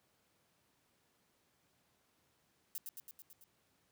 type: noise with echo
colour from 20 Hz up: violet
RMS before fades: -42 dBFS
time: 2.75-2.78 s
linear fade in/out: 0 ms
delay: 110 ms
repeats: 6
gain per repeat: -3 dB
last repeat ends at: 3.44 s
effects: pink hiss -75 dBFS RMS until 3.91 s + high-pass 100 Hz 12 dB/octave